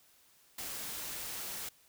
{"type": "noise", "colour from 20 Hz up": "white", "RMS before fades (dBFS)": -41, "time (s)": [0.58, 1.69], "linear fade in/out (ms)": 5, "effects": ["white hiss -65 dBFS RMS until 1.88 s"]}